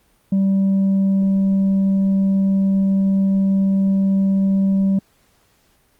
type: tone with tanh clipping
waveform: triangle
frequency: 194.2 Hz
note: G3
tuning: 16 cents flat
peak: -14 dBFS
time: 0.32-4.99 s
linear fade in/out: 5 ms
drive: 7 dB
effects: pink hiss -59 dBFS RMS until 5.99 s + Opus 32 kbps